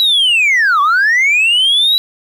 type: linear two-way sweep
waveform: sine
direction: down then up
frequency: 3951 to 1108.7 to 3951 Hz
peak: -6 dBFS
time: 0-1.98 s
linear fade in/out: 0 ms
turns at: 0.81 s
effects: tanh soft clip ceiling -7 dBFS + 7-bit